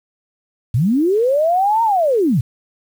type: linear two-way sweep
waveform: sine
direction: up then down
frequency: 100.5 to 933 to 100.5 Hz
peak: -12 dBFS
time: 0.74-2.41 s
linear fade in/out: 5 ms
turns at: 1.83 s
effects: 7-bit